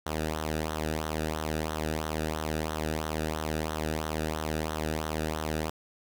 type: tone with flanger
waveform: sawtooth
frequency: 78 Hz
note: D#2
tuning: 5 cents sharp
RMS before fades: -32 dBFS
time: 0.06-5.7 s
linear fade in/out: 5 ms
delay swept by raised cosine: 0.41 to 0.96 ms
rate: 3 Hz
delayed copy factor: -0.75
effects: 9-bit